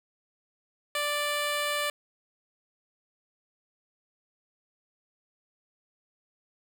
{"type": "tone", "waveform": "10% pulse", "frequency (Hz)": 587.3, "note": "D5", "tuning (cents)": 0, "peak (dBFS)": -19, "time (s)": [0.95, 1.9], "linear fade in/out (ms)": 2, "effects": []}